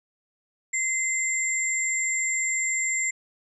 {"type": "tone pair together", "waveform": "sine", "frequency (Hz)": [2067, 7373], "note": ["C7", "A#8"], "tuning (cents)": [-22, -20], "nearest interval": "octave + minor seventh", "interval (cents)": 2202, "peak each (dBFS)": -26, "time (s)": [0.73, 3.11], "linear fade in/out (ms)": 10, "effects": []}